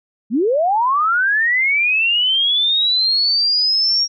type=linear sweep; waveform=sine; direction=up; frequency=196 to 5630 Hz; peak=-13 dBFS; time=0.3-4.08 s; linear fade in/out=50 ms; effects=none